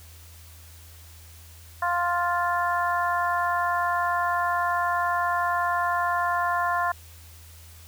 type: harmonic tone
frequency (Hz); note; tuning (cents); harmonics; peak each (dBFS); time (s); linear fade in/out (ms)
350; F4; +4; 2 / 3 / 4 / 5; -27 / -25 / -30 / -31; 1.82-6.92; 5
effects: added 82 Hz sine -46 dBFS peak until 7.87 s + white hiss -51 dBFS RMS until 7.87 s